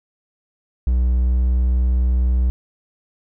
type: tone with pitch glide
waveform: triangle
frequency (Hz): 61.74 to 62.13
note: B1 to B1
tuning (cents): 0 to +11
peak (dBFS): -12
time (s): 0.87-2.5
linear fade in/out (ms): 0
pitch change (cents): +11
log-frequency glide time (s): 1.2-1.34
effects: none